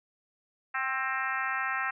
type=harmonic tone with a mistuned harmonic; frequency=264.9 Hz; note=C4; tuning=22 cents sharp; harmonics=3 / 4 / 5 / 6 / 7 / 8 / 9 / 10; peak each=-38 / -37 / -34 / -35 / -34 / -42 / -42 / -42 dBFS; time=0.74-1.91 s; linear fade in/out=10 ms; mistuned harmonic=3; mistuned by=-28 cents; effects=none